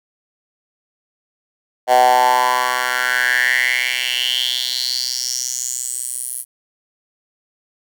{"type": "tone with high-pass filter sweep", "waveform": "10% pulse", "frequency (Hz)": 125.6, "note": "B2", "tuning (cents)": 30, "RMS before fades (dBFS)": -18, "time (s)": [1.87, 6.45], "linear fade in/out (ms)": 50, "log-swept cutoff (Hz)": [690, 11000], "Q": 5.9, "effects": []}